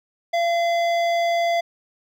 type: tone with hard clipping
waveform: sine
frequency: 683 Hz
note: F5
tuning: 39 cents flat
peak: -20 dBFS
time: 0.33-1.61 s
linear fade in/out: 10 ms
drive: 13 dB
effects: none